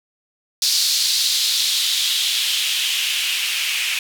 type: noise with band-pass filter sweep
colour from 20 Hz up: blue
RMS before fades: -20 dBFS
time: 0.62-3.99 s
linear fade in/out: 2 ms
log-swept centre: 4500 to 2500 Hz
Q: 3.1
effects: none